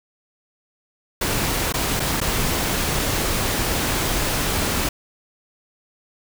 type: noise with dropouts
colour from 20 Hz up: pink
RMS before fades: -22 dBFS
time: 1.21-4.89 s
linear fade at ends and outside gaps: 5 ms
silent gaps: 1.725-1.739 / 1.997-2.001 / 2.204-2.213 s
effects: none